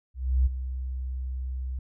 sine tone with ADSR envelope, 64.3 Hz, C2, 30 cents flat, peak -17 dBFS, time 0.14-1.79 s, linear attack 320 ms, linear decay 19 ms, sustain -12 dB, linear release 3 ms, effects none

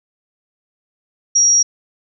sine tone, 5680 Hz, F8, 28 cents sharp, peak -9 dBFS, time 1.35-1.63 s, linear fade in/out 10 ms, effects none

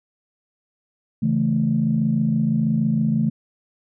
sine chord, A major, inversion first, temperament equal, 138.59 / 164.81 / 220 Hz, C#3 / E3 / A3, 0 / 0 / 0 cents, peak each -23 / -22 / -19 dBFS, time 1.22-3.3 s, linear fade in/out 10 ms, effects tanh soft clip ceiling -8 dBFS

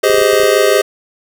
square chord, Ab major seventh, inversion third, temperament just, 389.3 / 415.3 / 519.1 / 623 Hz, G4 / Ab4 / C5 / Eb5, -12 / 0 / -14 / +2 cents, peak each -16 / -14 / -15 / -15 dBFS, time 0.03-0.82 s, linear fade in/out 10 ms
clicks, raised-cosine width 3 ms, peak -21 dBFS, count 7, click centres 0.099 / 0.144 / 0.183 / 0.215 / 0.333 / 0.4 / 0.434 s
effects none

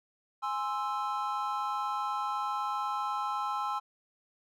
triangle chord, Ab augmented, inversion none, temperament equal, 830.6 / 1046.5 / 1318.5 Hz, Ab5 / C6 / E6, 0 / 0 / 0 cents, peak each -33 dBFS, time 0.42-3.8 s, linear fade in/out 20 ms, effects none

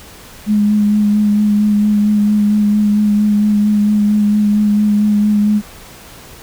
sine tone with vibrato, 208.8 Hz, G#3, 10 cents sharp, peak -9 dBFS, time 0.46-5.62 s, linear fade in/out 50 ms, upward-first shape sine, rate 4.4 Hz, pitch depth 19 cents each way, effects pink hiss -37 dBFS RMS until 6.42 s

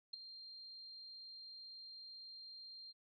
sine tone with ADSR envelope, 4186 Hz, C8, in tune, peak -38 dBFS, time 0.13-2.93 s, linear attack 10 ms, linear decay 5 ms, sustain -13 dB, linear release 29 ms, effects none

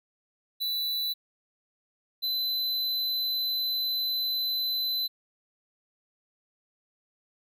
square tone pair in turn, 3971 / 4026 Hz, B7 / B7, +9 / +33 cents, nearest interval unison, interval 24 cents, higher second, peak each -28 / -27 dBFS, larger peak second, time 0.6-1.14 / 2.22-5.08 s, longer second, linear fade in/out 20 ms, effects none

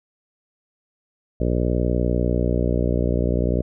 harmonic tone, 60.3 Hz, B1, 41 cents flat, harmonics 1 / 2 / 3 / 4 / 5 / 6 / 7 / 8 / 9 / 10, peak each -22 / -25 / -27 / -28 / -29 / -30 / -30 / -31 / -32 / -32 dBFS, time 1.4-3.62 s, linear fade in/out 5 ms, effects none

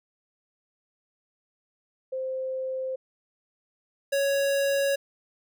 sine / square tone pair in turn, 522 / 555.8 Hz, C5 / C#5, -4 / +4 cents, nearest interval minor second, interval 108 cents, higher second, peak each -28 / -23 dBFS, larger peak second, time 2.12-2.96 / 4.12-4.96 s, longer neither, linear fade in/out 10 ms, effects none

